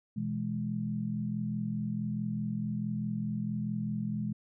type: chord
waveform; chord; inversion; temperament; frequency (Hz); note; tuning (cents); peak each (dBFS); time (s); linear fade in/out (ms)
sine; E major; second; equal with one note detuned; 123.47 / 164.81 / 209.5; B2 / E3 / G#3; 0 / 0 / +15; -37 / -37 / -33; 0.16-4.33; 10
effects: none